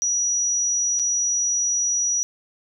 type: tone with dropouts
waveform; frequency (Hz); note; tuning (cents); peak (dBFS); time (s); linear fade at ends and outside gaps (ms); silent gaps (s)
sine; 5830; F#8; -26; -19; 0.02-2.23; 0; 0.991-0.996
effects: none